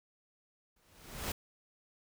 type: noise with exponential growth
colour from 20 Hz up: pink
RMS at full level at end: -34 dBFS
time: 0.76-1.32 s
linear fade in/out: 5 ms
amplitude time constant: 120 ms
effects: none